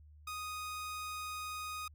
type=tone; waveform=sawtooth; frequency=1244.5 Hz; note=D#6; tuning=in tune; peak=-36 dBFS; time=0.27-1.88 s; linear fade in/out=5 ms; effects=added 75 Hz sine -55 dBFS peak until 1.94 s